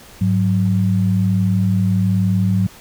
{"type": "tone pair together", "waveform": "sine", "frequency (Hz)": [103.83, 185], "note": ["G#2", "F#3"], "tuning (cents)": [0, 0], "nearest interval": "minor seventh", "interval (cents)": 1000, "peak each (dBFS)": -16, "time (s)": [0.21, 2.67], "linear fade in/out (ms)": 5, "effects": ["pink hiss -42 dBFS RMS until 2.8 s"]}